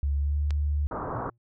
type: tone with pitch glide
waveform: sine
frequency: 70.8 to 73.3 Hz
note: C#2 to D2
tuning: +37 to -3 cents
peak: -23 dBFS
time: 0.03-0.87 s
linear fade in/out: 0 ms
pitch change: +60 cents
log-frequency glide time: 0.17-0.37 s
type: click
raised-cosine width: 0.2 ms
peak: -21 dBFS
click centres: 0.507 s
type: low-pass noise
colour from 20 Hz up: white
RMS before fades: -33 dBFS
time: 0.91-1.3 s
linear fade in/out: 5 ms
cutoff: 1300 Hz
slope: 48 dB/octave
type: tone with exponential decay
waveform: triangle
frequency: 117.2 Hz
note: A#2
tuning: 10 cents sharp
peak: -27 dBFS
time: 1.15-1.38 s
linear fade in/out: 5 ms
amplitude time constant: 49 ms
effects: none